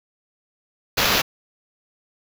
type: noise with sample-and-hold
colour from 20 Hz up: violet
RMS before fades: -19 dBFS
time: 0.97-1.22 s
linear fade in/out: 10 ms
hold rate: 8820 Hz
effects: none